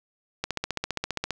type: click train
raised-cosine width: 0.2 ms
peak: -10 dBFS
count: 14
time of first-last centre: 0.44-1.307 s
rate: 15 Hz
effects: none